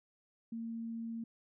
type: tone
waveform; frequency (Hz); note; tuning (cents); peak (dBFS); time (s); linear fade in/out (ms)
sine; 228.7; A#3; -33; -38; 0.52-1.24; 5
effects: none